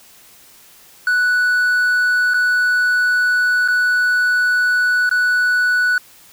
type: tone with dropouts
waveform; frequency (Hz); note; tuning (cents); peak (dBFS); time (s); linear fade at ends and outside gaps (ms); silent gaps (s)
triangle; 1480; F#6; 0; -11; 1.07-5.98; 2; 2.337-2.342 / 3.678-3.684 / 5.093-5.112
effects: white hiss -46 dBFS RMS until 6.32 s